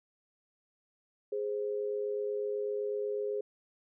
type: tone pair together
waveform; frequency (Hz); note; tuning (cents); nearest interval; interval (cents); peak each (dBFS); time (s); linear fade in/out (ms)
sine; 415.3 / 523.3; G#4 / C5; 0 / 0; major third; 400; -32 / -38; 1.32-3.41; 5
effects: none